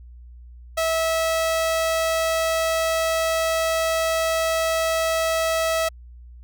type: tone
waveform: sawtooth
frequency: 650 Hz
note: E5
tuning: 24 cents flat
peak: -16 dBFS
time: 0.77-5.89 s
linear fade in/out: 10 ms
effects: added 60 Hz sine -40 dBFS peak until 6.43 s